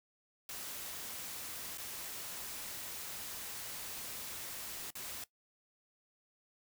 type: noise with dropouts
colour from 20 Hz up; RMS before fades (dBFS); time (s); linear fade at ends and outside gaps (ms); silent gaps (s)
white; -44; 0.49-5.24; 2; 1.775-1.781 / 4.905-4.953
effects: noise-tail reverb RT60 0.1 s tail -18 dB re dry